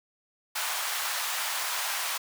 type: high-pass noise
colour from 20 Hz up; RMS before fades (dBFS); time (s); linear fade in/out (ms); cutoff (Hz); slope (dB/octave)
pink; -31; 0.55-2.18; 10; 820; 24
effects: none